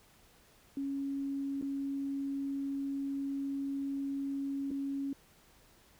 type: tone with dropouts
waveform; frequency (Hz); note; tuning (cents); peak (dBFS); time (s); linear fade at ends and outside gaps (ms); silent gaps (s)
sine; 276.5; C#4; -4; -33; 0.77-5.13; 2; 1.614-1.624 / 4.707-4.713
effects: pink hiss -63 dBFS RMS until 5.99 s